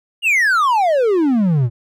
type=exponential sweep; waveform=triangle; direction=down; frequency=2915 to 110.8 Hz; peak=-10 dBFS; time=0.22-1.7 s; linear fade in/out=50 ms; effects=none